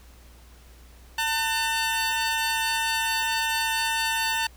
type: tone pair together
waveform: 15% pulse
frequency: 899.1 / 1500 Hz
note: A5 / F#6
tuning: +37 / +23 cents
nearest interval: major sixth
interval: 886 cents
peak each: -18 / -24 dBFS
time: 1.18-4.47 s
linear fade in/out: 5 ms
effects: added 60 Hz sine -48 dBFS peak until 4.56 s + pink hiss -55 dBFS RMS until 4.56 s